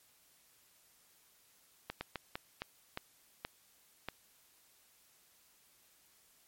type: slowing click train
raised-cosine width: 0.3 ms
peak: -22 dBFS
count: 8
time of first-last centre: 1.9-4.086 s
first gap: 110 ms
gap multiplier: 1.34
effects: white hiss -67 dBFS RMS until 6.47 s + MP3 64 kbps